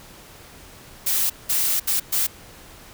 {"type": "noise bursts at uneven times", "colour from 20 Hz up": "blue", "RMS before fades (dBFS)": -21, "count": 4, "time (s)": [[1.06, 1.3], [1.49, 1.8], [1.87, 2], [2.12, 2.27]], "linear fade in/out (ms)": 10, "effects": ["pink hiss -45 dBFS RMS until 2.93 s"]}